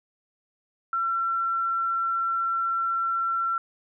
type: tone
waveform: sine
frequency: 1354 Hz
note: E6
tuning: 46 cents sharp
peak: -23 dBFS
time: 0.93-3.58 s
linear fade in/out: 2 ms
effects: none